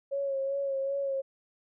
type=tone with vibrato; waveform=sine; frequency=549 Hz; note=C#5; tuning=17 cents flat; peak=-28 dBFS; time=0.11-1.22 s; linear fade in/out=20 ms; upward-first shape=sine; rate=2.6 Hz; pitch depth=31 cents each way; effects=none